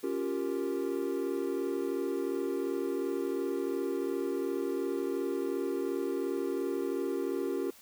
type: chord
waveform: triangle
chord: G half-diminished seventh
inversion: second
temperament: equal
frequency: 277.2 / 349.2 / 392 / 466.2 Hz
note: Db4 / F4 / G4 / Bb4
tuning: 0 / 0 / 0 / 0 cents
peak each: -34 / -33 / -32 / -36 dBFS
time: 0.03-7.71 s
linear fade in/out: 10 ms
effects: tanh soft clip ceiling -18 dBFS + white hiss -56 dBFS RMS until 7.81 s